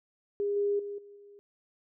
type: tone with level steps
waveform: sine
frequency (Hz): 406.5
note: G#4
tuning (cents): -37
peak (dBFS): -27 / -25 / -35 / -48 / -50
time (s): 0.4-1.39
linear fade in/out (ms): 0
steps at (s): 0.56 / 0.79 / 0.98 / 1.16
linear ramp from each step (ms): 5
effects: none